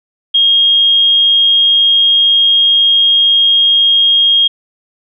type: tone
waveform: sine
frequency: 3249 Hz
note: G#7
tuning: 39 cents flat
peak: -6 dBFS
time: 0.34-4.48 s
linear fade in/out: 10 ms
effects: none